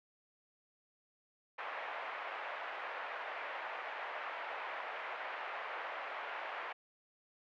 pink band-pass noise, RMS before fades -43 dBFS, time 1.58-6.73 s, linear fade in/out 10 ms, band 610 to 2400 Hz, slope 24 dB/octave, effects none

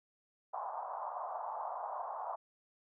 pink band-pass noise, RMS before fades -41 dBFS, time 0.53-2.36 s, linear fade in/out 10 ms, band 660 to 1100 Hz, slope 48 dB/octave, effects none

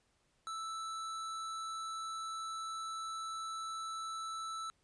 square tone, 1318.5 Hz, E6, in tune, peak -40 dBFS, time 0.47-4.7 s, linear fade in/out 0 ms, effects pink hiss -75 dBFS RMS until 4.83 s + resampled to 22050 Hz

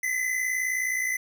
square tone pair together, 1975.5 / 2035 Hz, B6 / C7, 0 / -49 cents, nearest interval minor second, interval 51 cents, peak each -32 / -27 dBFS, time 0.03-1.17 s, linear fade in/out 5 ms, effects none

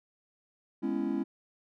triangle chord, C# minor seventh, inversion second, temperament just, 207.9 / 249.5 / 277.2 / 332.6 Hz, G#3 / B3 / C#4 / E4, +2 / +18 / 0 / +16 cents, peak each -33 / -34 / -31 / -32 dBFS, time 0.82-1.24 s, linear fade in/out 20 ms, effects none

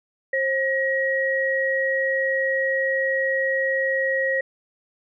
sine tone pair together, 533 / 1899.4 Hz, C5 / A#6, +32 / +32 cents, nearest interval octave + minor seventh, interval 2200 cents, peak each -23 / -22 dBFS, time 0.33-4.41 s, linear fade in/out 5 ms, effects none

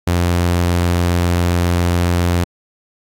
sawtooth tone, 87.31 Hz, F2, in tune, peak -9 dBFS, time 0.07-2.44 s, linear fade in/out 5 ms, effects AAC 64 kbps

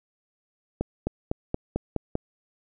accelerating click train, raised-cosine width 2 ms, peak -12 dBFS, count 7, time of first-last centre 0.81-2.154 s, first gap 260 ms, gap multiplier 0.94, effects none

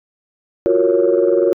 sine chord, Gb major seventh, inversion third, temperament equal, 349.2 / 370 / 466.2 / 554.4 Hz, F4 / Gb4 / Bb4 / Db5, 0 / 0 / 0 / 0 cents, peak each -16 dBFS, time 0.66-1.53 s, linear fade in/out 0 ms, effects tanh soft clip ceiling -4 dBFS

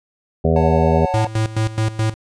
harmonic tone, 80.8 Hz, E2, 34 cents flat, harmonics 1 / 2 / 3 / 5 / 6 / 7 / 8 / 9, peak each -18 / -18 / -22 / -20 / -23 / -23 / -26 / -28 dBFS, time 0.44-1.06 s, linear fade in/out 10 ms
triangle chord, F# minor, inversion second, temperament just, 555 / 740 / 888 Hz, C#5 / F#5 / A5, +2 / 0 / +16 cents, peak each -22 / -22 / -22 dBFS, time 0.56-1.27 s, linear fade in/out 2 ms
square tone with tremolo, 110 Hz, A2, in tune, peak -16 dBFS, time 1.14-2.14 s, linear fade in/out 0 ms, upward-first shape square, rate 4.7 Hz, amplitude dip 80%
effects resampled to 22050 Hz

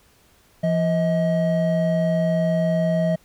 triangle tone pair together, 170.5 / 634.7 Hz, F3 / D#5, -41 / +34 cents, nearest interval octave + major seventh, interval 2275 cents, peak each -18 / -19 dBFS, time 0.63-3.16 s, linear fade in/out 10 ms, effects pink hiss -57 dBFS RMS until 3.24 s

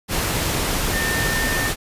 sine tone in noise, 1806 Hz, A6, 45 cents sharp, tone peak -23 dBFS, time 0.91-1.72 s, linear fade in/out 50 ms, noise pink, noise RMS -22 dBFS, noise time 0.08-1.76 s, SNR -4 dB, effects resampled to 32000 Hz

